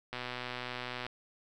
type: click train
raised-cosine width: 0.3 ms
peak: -22 dBFS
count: 117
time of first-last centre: 0.13-1.065 s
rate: 124 Hz
effects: none